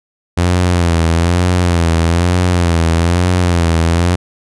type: tone with vibrato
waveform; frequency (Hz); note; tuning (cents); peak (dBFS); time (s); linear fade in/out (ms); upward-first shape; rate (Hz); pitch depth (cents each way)
sawtooth; 86.2; F2; -22; -6; 0.37-4.16; 10; sine; 1.1; 77
effects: resampled to 24000 Hz